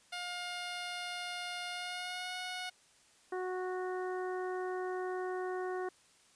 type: tone with pitch glide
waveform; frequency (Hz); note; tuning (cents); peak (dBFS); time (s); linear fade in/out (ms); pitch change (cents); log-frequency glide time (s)
10% pulse; 711 to 730.6; F5 to F#5; +31 to -22; -30; 0.12-2.7; 10; +47; 1.7-2.36
type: harmonic tone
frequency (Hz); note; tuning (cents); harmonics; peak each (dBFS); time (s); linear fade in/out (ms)
368.2; F#4; -8; 1 / 2 / 3 / 4 / 5; -36 / -42 / -46 / -48 / -50; 3.32-5.89; 5
effects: white hiss -65 dBFS RMS until 6.35 s + resampled to 22050 Hz